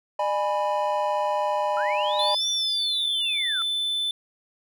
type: chord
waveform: triangle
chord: G# diminished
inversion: second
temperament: equal with one note detuned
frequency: 602.4 / 830.6 / 987.8 Hz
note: D5 / G#5 / B5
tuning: +44 / 0 / 0 cents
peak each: -24 / -25 / -25 dBFS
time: 0.19-2.35 s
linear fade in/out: 5 ms
type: linear two-way sweep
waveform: sine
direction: up then down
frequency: 1300 to 5830 to 1300 Hz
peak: -29 dBFS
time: 1.77-3.62 s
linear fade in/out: 0 ms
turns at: 2.49 s
type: tone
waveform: triangle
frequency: 3520 Hz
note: A7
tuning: in tune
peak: -22 dBFS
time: 2.19-4.11 s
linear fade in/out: 2 ms
effects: none